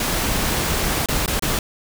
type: noise with dropouts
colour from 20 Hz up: pink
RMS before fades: -21 dBFS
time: 0-1.59 s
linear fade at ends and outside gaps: 2 ms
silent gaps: 1.06-1.086 / 1.261-1.278 / 1.395-1.423 s
effects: none